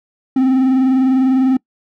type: tone with vibrato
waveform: triangle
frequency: 261.3 Hz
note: C4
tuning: 2 cents flat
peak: -8 dBFS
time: 0.36-1.57 s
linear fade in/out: 5 ms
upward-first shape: triangle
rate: 20 Hz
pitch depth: 63 cents each way
effects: noise-tail reverb RT60 0.1 s tail -25 dB re dry